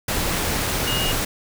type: tone in noise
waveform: sine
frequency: 2860 Hz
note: F7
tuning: 41 cents sharp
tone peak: -24 dBFS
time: 0.87-1.12 s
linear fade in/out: 5 ms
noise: pink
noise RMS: -23 dBFS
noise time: 0.08-1.25 s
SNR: -4 dB
effects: none